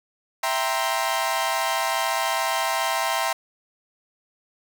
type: chord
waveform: sawtooth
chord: C dominant seventh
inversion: first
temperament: equal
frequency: 659.3 / 784 / 932.3 / 1046.5 Hz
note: E5 / G5 / Bb5 / C6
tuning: 0 / 0 / 0 / 0 cents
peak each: -24 dBFS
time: 0.43-3.33 s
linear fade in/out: 5 ms
effects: 9-bit